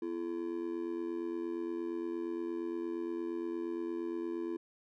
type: tone with amplitude modulation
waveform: triangle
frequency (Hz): 337.9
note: E4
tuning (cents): +43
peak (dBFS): -29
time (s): 0.02-4.57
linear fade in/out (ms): 5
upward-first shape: sine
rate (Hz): 88.6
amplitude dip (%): 85
effects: none